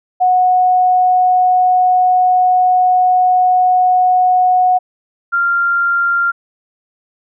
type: tone pair in turn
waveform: sine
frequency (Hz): 733 / 1389.3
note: F#5 / F6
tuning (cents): -16 / -9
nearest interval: major seventh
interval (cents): 1107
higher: second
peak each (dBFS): -8 / -11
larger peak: first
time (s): 0.2-4.79 / 5.32-6.32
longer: first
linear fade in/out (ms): 20
effects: none